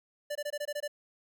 square tone bursts, 587 Hz, D5, 1 cent flat, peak -33 dBFS, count 8, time 0.3-0.879 s, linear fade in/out 10 ms, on 54 ms, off 21 ms, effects none

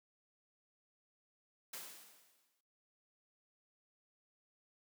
white noise with exponential decay, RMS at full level -45 dBFS, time 1.73-2.61 s, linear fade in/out 5 ms, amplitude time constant 190 ms, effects noise-tail reverb RT60 0.8 s tail -23 dB re dry + high-pass 200 Hz 12 dB/octave

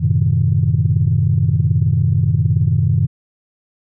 sine chord, F# diminished seventh, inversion none, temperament equal with one note detuned, 92.5 / 110 / 128.71 / 155.56 Hz, F#2 / A2 / C3 / Eb3, 0 / 0 / -28 / 0 cents, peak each -17 dBFS, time 0-3.07 s, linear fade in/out 20 ms, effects tanh soft clip ceiling -3 dBFS

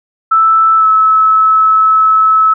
sine tone with pitch glide, 1318.5 to 1298.8 Hz, E6 to E6, 0 to -26 cents, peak -5 dBFS, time 0.31-2.54 s, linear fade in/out 10 ms, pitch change -26 cents, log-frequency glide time 0.77-0.86 s, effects none

